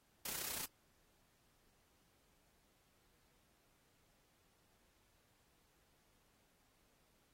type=noise with amplitude modulation; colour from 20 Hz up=white; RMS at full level=-41 dBFS; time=0.25-0.66 s; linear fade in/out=5 ms; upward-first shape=sine; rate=31.6 Hz; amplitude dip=55%; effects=pink hiss -75 dBFS RMS until 7.33 s + AAC 48 kbps